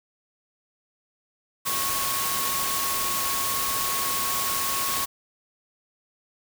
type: tone in noise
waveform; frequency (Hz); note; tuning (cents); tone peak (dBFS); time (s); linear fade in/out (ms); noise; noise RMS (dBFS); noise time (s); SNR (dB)
sine; 1101; C#6; -12; -30; 1.65-5.06; 20; white; -27; 1.65-5.06; -6
effects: none